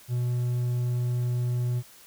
triangle tone, 122.5 Hz, B2, 14 cents flat, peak -22 dBFS, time 0.08-1.83 s, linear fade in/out 50 ms, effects white hiss -52 dBFS RMS until 2.06 s

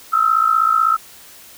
sine tone pair together, 1282 / 1338 Hz, E6 / E6, -49 / +25 cents, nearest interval minor second, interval 74 cents, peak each -15 dBFS, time 0.12-0.97 s, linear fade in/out 20 ms, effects white hiss -42 dBFS RMS until 1.57 s

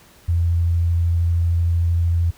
sine tone with vibrato, 85 Hz, F2, 46 cents flat, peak -15 dBFS, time 0.28-2.31 s, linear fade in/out 10 ms, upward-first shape triangle, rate 13 Hz, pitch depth 12 cents each way, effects pink hiss -50 dBFS RMS until 2.37 s

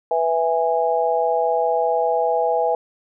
sine chord, E major, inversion second, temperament just, 494.4 / 659.3 / 824.1 Hz, B4 / E5 / G#5, +2 / 0 / -14 cents, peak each -21 dBFS, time 0.11-2.75 s, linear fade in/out 2 ms, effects none

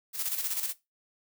blue noise with tremolo, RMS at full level -30 dBFS, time 0.13-0.74 s, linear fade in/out 50 ms, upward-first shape square, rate 16 Hz, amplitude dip 55%, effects noise-tail reverb RT60 0.2 s tail -17 dB re dry

